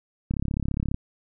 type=click train; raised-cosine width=5 ms; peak=-14 dBFS; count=23; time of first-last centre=0.31-0.944 s; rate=34.7 Hz; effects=none